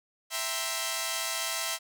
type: chord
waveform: 5% pulse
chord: C dominant seventh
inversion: first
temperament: equal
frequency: 659.3 / 784 / 932.3 / 1046.5 Hz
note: E5 / G5 / Bb5 / C6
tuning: 0 / 0 / 0 / 0 cents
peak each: -22 / -27 / -26 / -23 dBFS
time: 0.3-1.79 s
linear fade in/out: 50 ms
effects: none